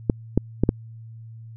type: clicks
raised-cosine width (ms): 3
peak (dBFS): -4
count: 4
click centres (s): 0.098 / 0.376 / 0.636 / 0.691
effects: added 113 Hz sine -38 dBFS peak until 1.56 s